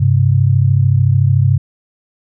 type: tone pair together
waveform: sine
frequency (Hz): 99.67 / 133.3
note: G2 / C3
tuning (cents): +29 / +33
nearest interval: perfect fourth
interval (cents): 504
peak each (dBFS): -11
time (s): 0-1.58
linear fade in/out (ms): 10
effects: none